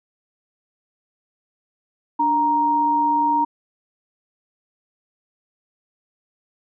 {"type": "tone pair together", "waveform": "sine", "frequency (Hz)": [293.7, 935.4], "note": ["D4", "A#5"], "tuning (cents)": [0, 6], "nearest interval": "octave + minor sixth", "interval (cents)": 2006, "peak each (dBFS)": [-25, -16], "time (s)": [2.19, 3.45], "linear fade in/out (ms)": 10, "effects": []}